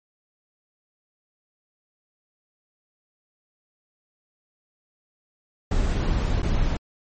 brown noise with dropouts, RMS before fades -22 dBFS, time 5.71-6.77 s, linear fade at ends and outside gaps 5 ms, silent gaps 6.421-6.429 s, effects MP3 32 kbps

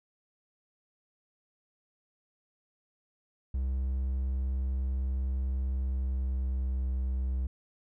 triangle tone with pitch glide, 65.41 to 64.4 Hz, C2 to C2, 0 to -27 cents, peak -26 dBFS, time 3.54-7.47 s, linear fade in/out 5 ms, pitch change -27 cents, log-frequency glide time 5.7-6.98 s, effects none

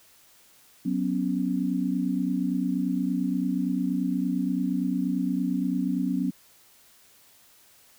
sine chord, F# suspended fourth, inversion none, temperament equal with one note detuned, 185 / 248.5 / 277.2 Hz, F#3 / B3 / C#4, 0 / +11 / 0 cents, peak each -28 dBFS, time 0.85-6.31 s, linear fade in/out 10 ms, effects white hiss -57 dBFS RMS until 7.98 s

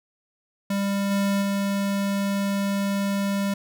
square tone with level steps, 198.8 Hz, G3, 25 cents sharp, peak -23 / -21 / -23 dBFS, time 0.7-3.54 s, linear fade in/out 5 ms, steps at 1.1 / 1.41 s, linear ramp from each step 20 ms, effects none

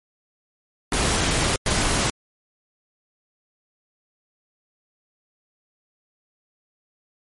pink noise bursts at uneven times, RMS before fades -21 dBFS, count 2, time 0.92-1.56 / 1.66-2.1 s, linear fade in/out 2 ms, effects MP3 48 kbps

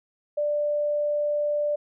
sine tone, 590 Hz, D5, 8 cents sharp, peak -22 dBFS, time 0.37-1.76 s, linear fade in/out 10 ms, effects none

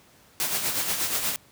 white noise with tremolo, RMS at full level -25 dBFS, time 0.4-1.36 s, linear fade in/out 0 ms, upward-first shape sine, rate 8.3 Hz, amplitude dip 50%, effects pink hiss -56 dBFS RMS until 1.51 s + high-pass 80 Hz 12 dB/octave

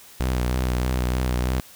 sawtooth tone with vibrato, 62.5 Hz, B1, 21 cents sharp, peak -17 dBFS, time 0.2-1.6 s, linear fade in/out 0 ms, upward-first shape sine, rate 3.2 Hz, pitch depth 36 cents each way, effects white hiss -47 dBFS RMS until 1.75 s

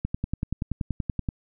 click train, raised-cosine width 5 ms, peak -14 dBFS, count 14, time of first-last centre 0.05-1.288 s, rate 10.5 Hz, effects none

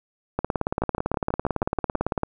two click trains, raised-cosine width 1 ms, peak -12 / -9 dBFS, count 8 / 34, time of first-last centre 0.82-1.951 / 0.39-2.234 s, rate 6.19 / 17.9 Hz, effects none

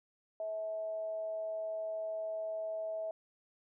sine tone with amplitude modulation, 647 Hz, E5, 32 cents flat, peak -34 dBFS, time 0.4-3.11 s, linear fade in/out 2 ms, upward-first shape sine, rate 213 Hz, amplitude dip 30%, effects none

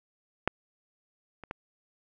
clicks, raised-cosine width 0.5 ms, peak -9 / -28 / -20 dBFS, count 3, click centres 0.476 / 1.437 / 1.511 s, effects none

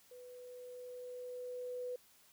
sine tone with level ramp, 496.5 Hz, B4, 9 cents sharp, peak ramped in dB -51 to -38 dBFS, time 0.11-1.96 s, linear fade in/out 5 ms, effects white hiss -66 dBFS RMS until 2.32 s

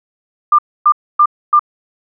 sine tone bursts, 1196 Hz, D6, 31 cents sharp, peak -5 dBFS, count 4, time 0.52-1.594 s, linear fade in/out 5 ms, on 66 ms, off 270 ms, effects none

